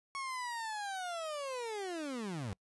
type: linear sweep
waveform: 30% pulse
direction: down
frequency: 1107 to 89.1 Hz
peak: -35 dBFS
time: 0.15-2.53 s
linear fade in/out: 0 ms
effects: noise-tail reverb RT60 0.1 s tail -26 dB re dry + resampled to 24000 Hz